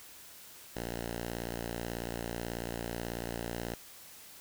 5% pulse tone, 58.27 Hz, A#1, in tune, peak -25 dBFS, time 0.75-3.75 s, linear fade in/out 10 ms, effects white hiss -52 dBFS RMS until 4.4 s

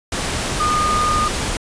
sine tone in noise, 1221 Hz, D#6, 33 cents flat, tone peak -16 dBFS, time 0.6-1.28 s, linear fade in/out 2 ms, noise pink, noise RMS -22 dBFS, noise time 0.12-1.57 s, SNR +3 dB, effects resampled to 22050 Hz

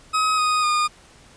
40% pulse tone with pitch steps, 1269 / 1244.3 / 1220.1 Hz, D#6 / D#6 / D#6, +34 / 0 / -34 cents, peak -17 dBFS, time 0.13-0.88 s, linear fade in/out 20 ms, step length 250 ms, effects pink hiss -50 dBFS RMS until 1.36 s + resampled to 22050 Hz

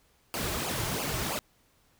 pink noise with flanger, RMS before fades -32 dBFS, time 0.34-1.39 s, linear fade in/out 0 ms, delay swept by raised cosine 0.51 to 4.21 ms, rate 3 Hz, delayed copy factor -1, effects pink hiss -66 dBFS RMS until 1.99 s

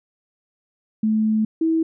sine tone pair in turn, 217.4 / 324.2 Hz, A3 / E4, -21 / -29 cents, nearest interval perfect fifth, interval 692 cents, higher second, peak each -16 dBFS, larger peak neither, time 1.03-1.45 / 1.61-1.83 s, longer first, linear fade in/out 5 ms, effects none

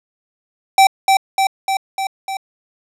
square tone with echo, 775 Hz, G5, 20 cents flat, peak -7 dBFS, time 0.78-0.87 s, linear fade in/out 2 ms, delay 300 ms, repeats 5, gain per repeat -3 dB, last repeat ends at 2.37 s, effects low-pass 11000 Hz 12 dB/octave

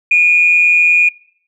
sine tone with amplitude modulation, 2438 Hz, D#7, 36 cents flat, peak -4 dBFS, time 0.11-1.09 s, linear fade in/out 5 ms, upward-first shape sine, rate 171 Hz, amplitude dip 45%, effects noise-tail reverb RT60 0.6 s tail -23 dB re dry + tanh soft clip ceiling 0 dBFS

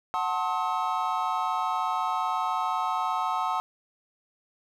triangle chord, F# diminished seventh, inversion none, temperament just, 740 / 888 / 1065.6 / 1278.7 Hz, F#5 / A5 / C6 / Eb6, 0 / +16 / +31 / +47 cents, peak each -29 dBFS, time 0.14-3.6 s, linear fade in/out 0 ms, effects none

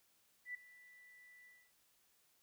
sine tone with ADSR envelope, 1975.5 Hz, B6, in tune, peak -40 dBFS, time 0.45-1.72 s, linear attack 96 ms, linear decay 6 ms, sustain -19 dB, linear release 260 ms, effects white hiss -74 dBFS RMS until 2.42 s

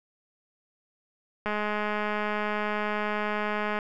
click train, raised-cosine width 0.5 ms, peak -15 dBFS, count 490, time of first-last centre 1.46-3.789 s, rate 210 Hz, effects none

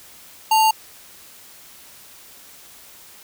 sine tone with sample-and-hold, 880 Hz, A5, in tune, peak -12 dBFS, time 0.51-0.71 s, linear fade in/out 5 ms, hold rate 3675 Hz, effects white hiss -45 dBFS RMS until 3.23 s

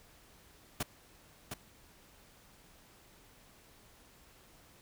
pink noise with echo, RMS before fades -34 dBFS, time 0.8-0.83 s, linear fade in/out 5 ms, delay 710 ms, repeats 1, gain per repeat -6 dB, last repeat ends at 1.54 s, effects pink hiss -61 dBFS RMS until 4.81 s

